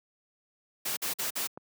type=noise bursts; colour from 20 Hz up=white; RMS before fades=-32 dBFS; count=4; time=0.85-1.474 s; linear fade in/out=10 ms; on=120 ms; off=48 ms
type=click; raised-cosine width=1 ms; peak=-27 dBFS; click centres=1.575 s
effects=high-pass 150 Hz 12 dB/octave